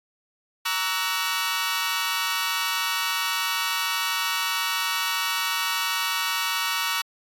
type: chord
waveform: 15% pulse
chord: F# dominant seventh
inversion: first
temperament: equal with one note detuned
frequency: 932.3 / 1133.3 / 1318.5 / 1480 Hz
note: A#5 / C#6 / E6 / F#6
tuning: 0 / +38 / 0 / 0 cents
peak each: -23 dBFS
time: 0.65-7.02 s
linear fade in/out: 10 ms
effects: AAC 64 kbps